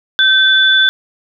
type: tone pair together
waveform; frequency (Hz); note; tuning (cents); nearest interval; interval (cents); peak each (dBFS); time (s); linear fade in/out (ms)
sine; 1546 / 3479; G6 / A7; -24 / -20; octave + major second; 1404; -10; 0.19-0.89; 0
effects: none